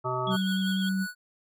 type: harmonic tone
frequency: 127.1 Hz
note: C3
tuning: 50 cents flat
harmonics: 1 / 3 / 5 / 7 / 9 / 10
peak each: -34 / -34 / -34 / -34 / -34 / -34 dBFS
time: 0.04-0.37 s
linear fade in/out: 20 ms
type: tone with pitch glide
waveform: sine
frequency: 189.6 to 190.81 Hz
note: F#3 to G3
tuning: +43 to -46 cents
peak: -25 dBFS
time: 0.26-1.07 s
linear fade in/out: 50 ms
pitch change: +11 cents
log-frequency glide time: 0.67-0.91 s
type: tone with vibrato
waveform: sine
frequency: 3278 Hz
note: G#7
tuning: 23 cents flat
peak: -34 dBFS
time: 0.27-0.89 s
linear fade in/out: 2 ms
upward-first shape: square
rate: 10 Hz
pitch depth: 31 cents each way
type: tone with tremolo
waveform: square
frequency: 1474 Hz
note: F#6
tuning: 7 cents flat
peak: -33 dBFS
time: 0.3-1.15 s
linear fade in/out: 50 ms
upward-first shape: sine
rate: 5.7 Hz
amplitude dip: 55%
effects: none